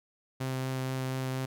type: tone with vibrato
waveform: sawtooth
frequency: 130.81 Hz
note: C3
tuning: in tune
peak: -27 dBFS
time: 0.4-1.46 s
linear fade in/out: 10 ms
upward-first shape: triangle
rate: 4.2 Hz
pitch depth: 9 cents each way
effects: none